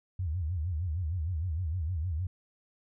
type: tone with vibrato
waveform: sine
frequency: 84 Hz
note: E2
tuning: 33 cents sharp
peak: -29 dBFS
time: 0.19-2.27 s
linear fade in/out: 5 ms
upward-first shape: sine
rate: 6.5 Hz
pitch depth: 200 cents each way
effects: none